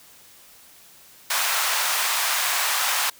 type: high-pass noise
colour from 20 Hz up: pink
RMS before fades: -23 dBFS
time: 1.3-3.1 s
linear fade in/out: 5 ms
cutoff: 830 Hz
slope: 24 dB/octave
effects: white hiss -50 dBFS RMS until 3.19 s